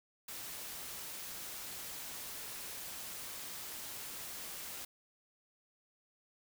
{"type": "noise", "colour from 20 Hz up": "white", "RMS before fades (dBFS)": -45, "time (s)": [0.28, 4.85], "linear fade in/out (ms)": 5, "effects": []}